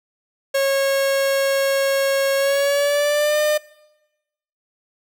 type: tone with pitch glide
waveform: 45% pulse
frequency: 547 to 603.4 Hz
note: C#5 to D5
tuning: -23 to +47 cents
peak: -16 dBFS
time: 0.54-3.58 s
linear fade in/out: 10 ms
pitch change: +170 cents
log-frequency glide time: 2.36-3.39 s
effects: noise-tail reverb RT60 1.0 s tail -21 dB re dry